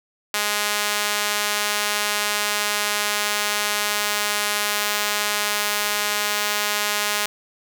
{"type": "tone with high-pass filter", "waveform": "sawtooth", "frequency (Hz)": 207.7, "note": "G#3", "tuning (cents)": 0, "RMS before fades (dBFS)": -23, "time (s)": [0.34, 7.26], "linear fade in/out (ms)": 2, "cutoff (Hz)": 1200, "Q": 0.51, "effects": []}